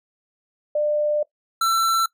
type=tone pair in turn; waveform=sine / square; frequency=597 / 1341 Hz; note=D5 / E6; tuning=+28 / +29 cents; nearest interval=octave + major second; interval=1401 cents; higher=second; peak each=-18 dBFS; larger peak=neither; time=0.75-1.23 / 1.61-2.06 s; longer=first; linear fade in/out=5 ms; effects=noise-tail reverb RT60 0.1 s tail -20 dB re dry